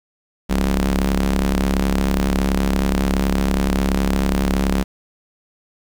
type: ring-modulated tone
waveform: sawtooth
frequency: 69.3 Hz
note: C#2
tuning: in tune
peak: -9 dBFS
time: 0.49-4.84 s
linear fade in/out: 20 ms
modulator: 120 Hz
effects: 7-bit